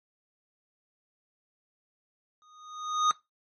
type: tone with exponential growth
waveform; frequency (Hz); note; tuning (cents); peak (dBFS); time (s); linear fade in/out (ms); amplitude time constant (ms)
square; 1239; D#6; -8; -20; 2.42-3.11; 0; 150
effects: noise-tail reverb RT60 0.2 s tail -20 dB re dry + MP3 32 kbps